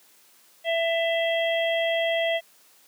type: harmonic tone with a mistuned harmonic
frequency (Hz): 665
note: E5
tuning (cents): +15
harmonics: 1 / 3 / 4 / 5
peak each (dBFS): -23 / -29 / -34 / -31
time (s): 0.64-2.41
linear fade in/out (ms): 50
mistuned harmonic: 5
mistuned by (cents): -40
effects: white hiss -57 dBFS RMS until 2.87 s + high-pass 200 Hz 12 dB/octave